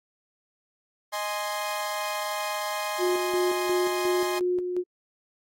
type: chord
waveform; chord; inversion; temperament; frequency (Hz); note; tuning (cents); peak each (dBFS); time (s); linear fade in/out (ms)
sawtooth; Ab major; second; equal; 622.3 / 830.6 / 1046.5; Eb5 / Ab5 / C6; 0 / 0 / 0; -29; 1.12-4.4; 20
type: tone with tremolo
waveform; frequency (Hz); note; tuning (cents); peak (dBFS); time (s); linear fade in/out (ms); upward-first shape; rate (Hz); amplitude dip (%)
sine; 359.7; F#4; -49; -22; 2.98-4.84; 50; square; 2.8; 45
effects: AAC 48 kbps